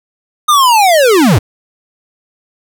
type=linear sweep; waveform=square; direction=down; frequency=1244.5 to 77.78 Hz; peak=-6 dBFS; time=0.48-1.39 s; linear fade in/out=10 ms; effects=none